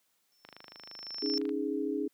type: tone with exponential growth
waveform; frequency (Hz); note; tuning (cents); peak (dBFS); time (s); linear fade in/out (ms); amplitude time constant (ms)
sine; 5370; E8; +31; -29; 0.32-1.38; 0; 230
type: click train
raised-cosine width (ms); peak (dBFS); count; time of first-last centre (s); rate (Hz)
0.3; -31; 28; 0.45-1.492; 25.9
type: chord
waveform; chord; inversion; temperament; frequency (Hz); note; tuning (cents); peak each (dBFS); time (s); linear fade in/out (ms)
sine; C# suspended second; none; equal; 277.2 / 311.1 / 415.3; C#4 / D#4 / G#4; 0 / 0 / 0; -34; 1.22-2.08; 10
effects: white hiss -74 dBFS RMS until 2.13 s + high-pass 150 Hz 12 dB/octave